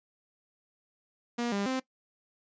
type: tone with pitch steps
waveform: sawtooth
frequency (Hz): 238.4 / 200.3 / 260.5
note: A#3 / G3 / C4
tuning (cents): +39 / +38 / -7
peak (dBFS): -25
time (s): 1.38-1.8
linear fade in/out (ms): 10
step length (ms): 140
effects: noise-tail reverb RT60 0.1 s tail -19 dB re dry + resampled to 16000 Hz